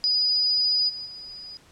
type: tone with level steps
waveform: sine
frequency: 4943 Hz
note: D#8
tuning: 12 cents flat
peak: -19 / -32 / -37 dBFS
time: 0.04-1.57 s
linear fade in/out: 0 ms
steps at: 0.88 / 1.05 s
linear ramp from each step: 20 ms
effects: pink hiss -55 dBFS RMS until 1.71 s + low-pass 9000 Hz 12 dB/octave